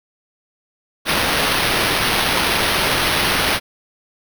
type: noise with sample-and-hold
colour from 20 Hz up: violet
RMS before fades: -18 dBFS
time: 1.05-3.6 s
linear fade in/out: 50 ms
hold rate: 7350 Hz
effects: none